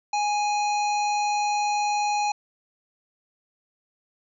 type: harmonic tone with a mistuned harmonic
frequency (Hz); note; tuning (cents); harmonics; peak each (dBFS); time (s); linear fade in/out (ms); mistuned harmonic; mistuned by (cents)
830.6; G#5; 0; 1 / 3 / 5 / 7 / 8; -22 / -32 / -36 / -39 / -40; 0.13-2.32; 5; 8; +69
effects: none